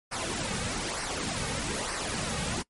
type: noise with flanger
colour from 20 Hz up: pink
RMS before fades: -32 dBFS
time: 0.11-2.63 s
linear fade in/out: 20 ms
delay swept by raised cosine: 0.28 to 2.98 ms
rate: 1.1 Hz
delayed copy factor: -0.6
effects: noise-tail reverb RT60 0.1 s tail -23 dB re dry + MP3 48 kbps